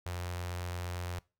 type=tone with notch filter; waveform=sawtooth; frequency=88.6 Hz; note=F2; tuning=25 cents sharp; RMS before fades=-38 dBFS; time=0.06-1.19 s; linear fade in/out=0 ms; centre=230 Hz; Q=0.65; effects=noise-tail reverb RT60 0.3 s tail -23 dB re dry